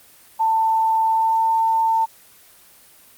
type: tone with pitch glide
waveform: sine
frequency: 891 to 898.2 Hz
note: A5 to A5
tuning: +22 to +35 cents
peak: -15 dBFS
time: 0.39-2.06 s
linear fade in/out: 20 ms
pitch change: +13 cents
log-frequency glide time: 1.06-1.44 s
effects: white hiss -49 dBFS RMS until 3.17 s + Opus 24 kbps